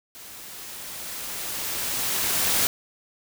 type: noise with level ramp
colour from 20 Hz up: white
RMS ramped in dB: -43 to -21 dBFS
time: 0.15-2.67 s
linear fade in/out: 0 ms
effects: none